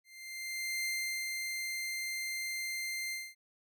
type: tone with ADSR envelope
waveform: sawtooth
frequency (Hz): 2093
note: C7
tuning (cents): 0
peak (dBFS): -29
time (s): 0.04-3.35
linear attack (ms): 810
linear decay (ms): 410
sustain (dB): -3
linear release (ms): 230
effects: none